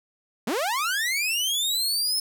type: linear sweep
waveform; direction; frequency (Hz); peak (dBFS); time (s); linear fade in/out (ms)
sawtooth; up; 188.9 to 5274; -20; 0.47-2.2; 5
effects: none

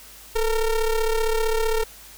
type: ring-modulated tone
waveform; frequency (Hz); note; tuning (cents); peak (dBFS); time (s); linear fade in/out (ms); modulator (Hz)
square; 229.7; A#3; -25; -17; 0.35-1.84; 10; 212
effects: added 50 Hz sine -52 dBFS peak until 2.17 s + white hiss -45 dBFS RMS until 2.17 s

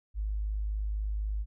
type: tone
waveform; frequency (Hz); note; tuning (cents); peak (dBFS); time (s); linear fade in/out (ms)
sine; 52; G#1; +3; -29; 0.14-1.46; 50
effects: none

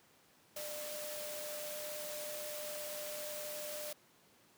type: tone in noise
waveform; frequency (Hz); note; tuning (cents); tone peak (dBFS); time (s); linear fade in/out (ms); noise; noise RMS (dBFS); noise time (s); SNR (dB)
sine; 599; D5; +34; -44; 0.56-3.93; 5; white; -45; 0.56-3.93; -2
effects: pink hiss -66 dBFS RMS until 4.57 s + high-pass 150 Hz 12 dB/octave

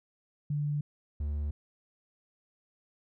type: tone pair in turn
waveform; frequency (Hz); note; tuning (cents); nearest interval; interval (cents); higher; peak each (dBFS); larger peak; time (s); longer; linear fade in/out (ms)
sine / triangle; 146.83 / 73.58; D3 / D2; 0 / +4; octave; 1196; first; -28; neither; 0.5-0.81 / 1.2-1.51; neither; 5
effects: none

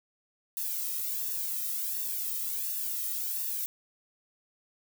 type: noise with flanger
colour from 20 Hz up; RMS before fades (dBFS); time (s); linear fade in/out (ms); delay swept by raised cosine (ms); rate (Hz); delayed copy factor
violet; -33; 0.57-3.66; 0; 1.1 to 1.6; 1.4; +1
effects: none

